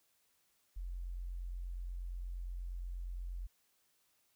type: tone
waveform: sine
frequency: 44.24 Hz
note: F1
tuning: 23 cents sharp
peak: -39 dBFS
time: 0.76-3.47 s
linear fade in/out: 10 ms
effects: white hiss -75 dBFS RMS until 4.35 s